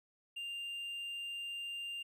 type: tone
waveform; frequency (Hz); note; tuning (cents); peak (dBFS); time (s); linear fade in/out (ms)
triangle; 2794; F7; 0; -38; 0.36-2.03; 10
effects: none

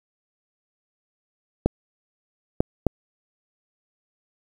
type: clicks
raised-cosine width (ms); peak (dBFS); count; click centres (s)
2; -4; 3; 1.66 / 2.605 / 2.867
effects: 7-bit

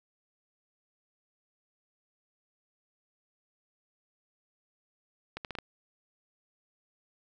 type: accelerating click train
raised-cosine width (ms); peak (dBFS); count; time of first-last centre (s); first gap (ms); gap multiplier
0.3; -21; 5; 5.37-5.587; 78; 0.76
effects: none

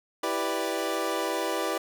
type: chord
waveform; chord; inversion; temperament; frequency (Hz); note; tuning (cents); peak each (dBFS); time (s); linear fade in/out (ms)
25% pulse; E minor seventh; none; equal; 329.6 / 392 / 493.9 / 587.3; E4 / G4 / B4 / D5; 0 / 0 / 0 / 0; -29; 0.23-1.78; 5
effects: none

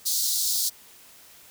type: high-pass noise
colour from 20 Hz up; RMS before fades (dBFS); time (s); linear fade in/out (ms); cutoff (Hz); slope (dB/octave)
pink; -25; 0.05-0.7; 20; 4000; 48
effects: white hiss -51 dBFS RMS until 1.5 s

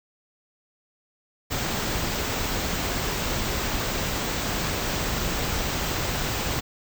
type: band-stop noise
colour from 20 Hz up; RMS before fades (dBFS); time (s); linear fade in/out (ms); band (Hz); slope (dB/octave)
pink; -27; 1.5-6.61; 20; 8400 to 13000; 96
effects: none

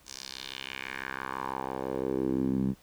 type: tone with band-pass filter sweep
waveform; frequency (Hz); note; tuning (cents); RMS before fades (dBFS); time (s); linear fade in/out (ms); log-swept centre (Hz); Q
10% pulse; 66; C2; +16; -33; 0.05-2.75; 50; 6400 to 180; 2.5
effects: pink hiss -60 dBFS RMS until 2.82 s

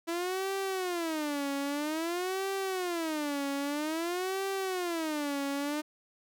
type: tone with vibrato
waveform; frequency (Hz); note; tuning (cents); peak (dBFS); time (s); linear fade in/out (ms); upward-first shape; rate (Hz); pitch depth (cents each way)
sawtooth; 329.6; E4; 0; -27; 0.07-5.82; 20; sine; 0.51; 290
effects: none

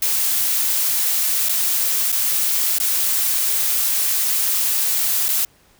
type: noise with dropouts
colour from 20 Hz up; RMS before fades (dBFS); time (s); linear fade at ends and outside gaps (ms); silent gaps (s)
blue; -19; 0.02-5.45; 2; 1.487-1.493 / 2.119-2.125 / 2.785-2.8 / 5.284-5.288
effects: pink hiss -55 dBFS RMS until 5.79 s

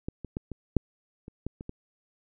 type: clicks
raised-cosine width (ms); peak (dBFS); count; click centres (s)
3; -19 / -24 / -18 / -23 / -8 / -29 / -19 / -26 / -23; 9; 0.085 / 0.247 / 0.369 / 0.517 / 0.767 / 1.281 / 1.466 / 1.609 / 1.694
effects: none

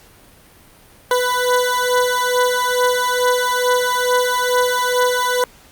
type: beating tone pair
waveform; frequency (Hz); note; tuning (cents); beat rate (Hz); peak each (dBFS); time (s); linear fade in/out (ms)
20% pulse; 495.4 / 497.7; B4 / B4; +5 / +13; 2.3; -13; 1.11-5.44; 2
effects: pink hiss -47 dBFS RMS until 5.71 s + Opus 48 kbps

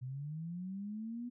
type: linear sweep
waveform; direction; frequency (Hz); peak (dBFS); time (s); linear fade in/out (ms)
sine; up; 123.47 to 246.5; -39; 0.01-1.3; 20
effects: none

